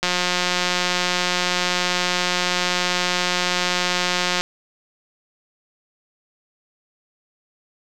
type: click train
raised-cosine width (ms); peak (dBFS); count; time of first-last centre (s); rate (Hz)
0.2; -3; 785; 0.03-4.41; 179
effects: none